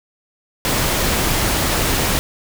pink noise, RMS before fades -18 dBFS, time 0.65-2.19 s, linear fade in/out 0 ms, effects none

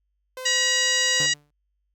sawtooth tone, 514 Hz, C5, 31 cents flat, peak -29 dBFS, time 0.37-1.26 s, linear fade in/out 2 ms
harmonic tone, 959 Hz, A#5, 49 cents sharp, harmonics 2 / 3 / 4 / 5 / 6 / 7 / 8, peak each -24 / -26 / -27 / -28 / -29 / -29 / -30 dBFS, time 0.45-1.34 s, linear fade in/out 10 ms
sawtooth tone with exponential decay, 146.83 Hz, D3, in tune, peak -25 dBFS, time 1.2-1.51 s, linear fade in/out 2 ms, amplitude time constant 66 ms
effects added 50 Hz sine -70 dBFS peak until 1.94 s

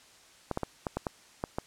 clicks, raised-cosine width 1 ms, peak -16 dBFS, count 8, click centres 0.513 / 0.574 / 0.633 / 0.868 / 0.97 / 1.068 / 1.439 / 1.585 s, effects white hiss -57 dBFS RMS until 1.66 s + low-pass 8000 Hz 12 dB/octave

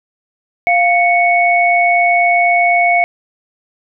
sine tone pair together, 698.5 / 2218 Hz, F5 / C#7, 0 / 0 cents, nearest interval octave + minor sixth, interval 2000 cents, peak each -11 / -12 dBFS, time 0.67-3.04 s, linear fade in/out 0 ms, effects none

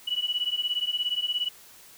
sine beating tone pair, 2935 / 2952 Hz, F#7 / F#7, -15 / -5 cents, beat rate 17 Hz, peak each -29 / -28 dBFS, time 0.07-1.49 s, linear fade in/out 10 ms, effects white hiss -51 dBFS RMS until 1.97 s

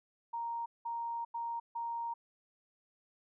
sine tone bursts at uneven times, 932.3 Hz, A#5, in tune, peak -35 dBFS, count 4, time 0.33-0.66 / 0.85-1.25 / 1.34-1.6 / 1.75-2.14 s, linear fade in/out 10 ms, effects none

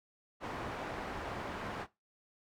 white low-pass noise, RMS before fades -41 dBFS, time 0.4-1.87 s, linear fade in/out 50 ms, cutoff 1200 Hz, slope 12 dB/octave, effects noise-tail reverb RT60 0.2 s tail -17 dB re dry

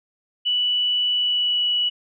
sine tone with pitch glide, 2960 to 2941 Hz, F#7 to F#7, 0 to -11 cents, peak -18 dBFS, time 0.45-1.9 s, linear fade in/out 20 ms, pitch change -11 cents, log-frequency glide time 1.12-1.64 s, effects none

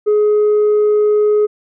sine tone with tanh clipping, 420.5 Hz, G#4, 22 cents sharp, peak -10 dBFS, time 0.06-1.47 s, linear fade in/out 20 ms, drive 1 dB, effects none

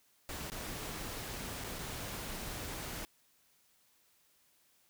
pink noise with dropouts, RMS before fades -42 dBFS, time 0.29-3.05 s, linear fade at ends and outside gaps 0 ms, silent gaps 0.5-0.519 / 1.639-1.644 / 1.787-1.79 s, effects white hiss -70 dBFS RMS until 4.89 s

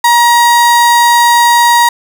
35% pulse tone, 949 Hz, A#5, 31 cents sharp, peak -3 dBFS, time 0.04-1.89 s, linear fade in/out 5 ms, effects none

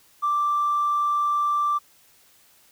triangle tone with tanh clipping, 1174.7 Hz, D6, in tune, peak -19 dBFS, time 0.22-1.79 s, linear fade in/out 20 ms, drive 1 dB, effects white hiss -57 dBFS RMS until 2.71 s

